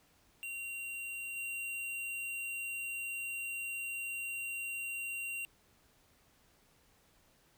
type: tone with level steps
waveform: square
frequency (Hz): 2759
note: F7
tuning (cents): -22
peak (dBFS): -40 / -38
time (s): 0.43-5.45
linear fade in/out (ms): 0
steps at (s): 1.36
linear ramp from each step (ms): 10
effects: pink hiss -68 dBFS RMS until 7.57 s